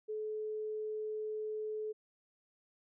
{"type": "tone", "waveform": "sine", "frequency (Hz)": 430, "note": "A4", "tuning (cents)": -40, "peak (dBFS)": -36, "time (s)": [0.08, 1.93], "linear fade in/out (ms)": 20, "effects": []}